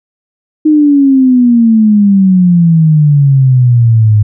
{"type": "exponential sweep", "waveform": "sine", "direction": "down", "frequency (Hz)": [311.1, 103.83], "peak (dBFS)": -3, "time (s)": [0.65, 4.23], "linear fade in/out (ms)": 10, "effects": []}